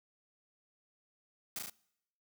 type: noise with echo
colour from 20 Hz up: white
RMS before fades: -39 dBFS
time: 1.56-1.59 s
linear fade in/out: 2 ms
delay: 36 ms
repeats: 3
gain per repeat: -2 dB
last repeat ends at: 1.698 s
effects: noise-tail reverb RT60 0.8 s tail -24 dB re dry